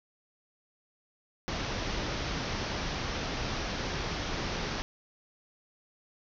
pink low-pass noise, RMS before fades -34 dBFS, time 1.48-4.82 s, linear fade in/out 0 ms, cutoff 6100 Hz, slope 96 dB/octave, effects none

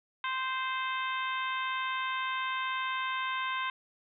harmonic tone, 521 Hz, C5, 7 cents flat, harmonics 2 / 3 / 4 / 5 / 6 / 7, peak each -33 / -37 / -39 / -41 / -43 / -44 dBFS, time 0.24-3.7 s, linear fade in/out 2 ms, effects none

